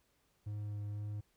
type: tone with vibrato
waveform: triangle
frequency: 103.83 Hz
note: G#2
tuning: in tune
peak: -36 dBFS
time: 0.46-1.21 s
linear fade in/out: 10 ms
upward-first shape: sine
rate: 2 Hz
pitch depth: 11 cents each way
effects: pink hiss -75 dBFS RMS until 1.36 s